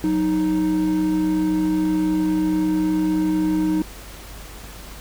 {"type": "tone pair together", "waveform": "triangle", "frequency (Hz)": [184.23, 311.1], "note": ["F#3", "D#4"], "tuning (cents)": [-7, 0], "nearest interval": "major sixth", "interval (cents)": 907, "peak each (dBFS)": [-23, -16], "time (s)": [0.04, 3.82], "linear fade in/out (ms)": 0, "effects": ["added 50 Hz sine -38 dBFS peak until 5 s", "pink hiss -40 dBFS RMS until 5 s"]}